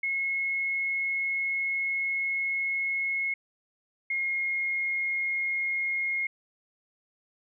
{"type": "tone pair in turn", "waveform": "sine", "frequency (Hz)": [2173, 2148], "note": ["C#7", "C7"], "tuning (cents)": [-35, 45], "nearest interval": "unison", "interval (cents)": 20, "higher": "first", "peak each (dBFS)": -26, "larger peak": "neither", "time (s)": [[0.03, 3.34], [4.1, 6.27]], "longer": "first", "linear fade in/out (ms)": 5, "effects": []}